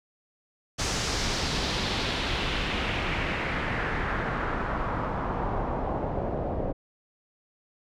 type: noise with low-pass filter sweep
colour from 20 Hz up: pink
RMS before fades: -29 dBFS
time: 0.78-6.73 s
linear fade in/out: 20 ms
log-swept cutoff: 6500 to 580 Hz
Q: 1.9
effects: none